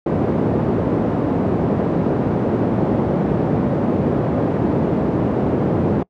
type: band-pass noise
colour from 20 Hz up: pink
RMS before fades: -18 dBFS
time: 0.06-6.03 s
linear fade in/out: 5 ms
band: 140 to 490 Hz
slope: 12 dB/octave
effects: noise-tail reverb RT60 0.1 s tail -25 dB re dry + high-pass 60 Hz 12 dB/octave